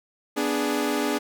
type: chord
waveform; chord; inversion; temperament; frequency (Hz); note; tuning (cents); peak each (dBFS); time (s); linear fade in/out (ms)
sawtooth; G# diminished; first; equal; 246.9 / 293.7 / 415.3; B3 / D4 / G#4; 0 / 0 / 0; -25 / -22 / -24; 0.36-1.19; 20
effects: none